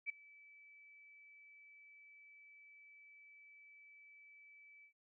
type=tone with ADSR envelope; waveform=sine; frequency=2305 Hz; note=D7; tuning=33 cents flat; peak=-35 dBFS; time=0.06-4.93 s; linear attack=36 ms; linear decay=7 ms; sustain=-24 dB; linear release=89 ms; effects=none